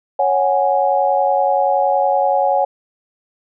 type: chord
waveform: sine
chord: C# suspended fourth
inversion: none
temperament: equal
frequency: 554.4 / 740 / 830.6 Hz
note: C#5 / F#5 / G#5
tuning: 0 / 0 / 0 cents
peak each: -17 dBFS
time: 0.19-2.65 s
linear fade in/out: 5 ms
effects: none